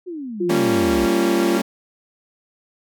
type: exponential sweep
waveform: sine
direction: down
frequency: 376.2 to 57.4 Hz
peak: -27 dBFS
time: 0.06-1.07 s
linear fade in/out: 20 ms
type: tone with pitch glide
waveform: sine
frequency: 350 to 344.6 Hz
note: F4 to F4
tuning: +4 to -23 cents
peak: -18 dBFS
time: 0.4-1.58 s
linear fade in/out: 10 ms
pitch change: -27 cents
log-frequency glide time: 0.56-0.77 s
type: chord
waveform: sawtooth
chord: G diminished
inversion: none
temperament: equal with one note detuned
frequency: 196 / 230 / 277.2 Hz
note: G3 / Bb3 / Db4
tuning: 0 / -23 / 0 cents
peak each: -19 dBFS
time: 0.49-1.62 s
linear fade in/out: 10 ms
effects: none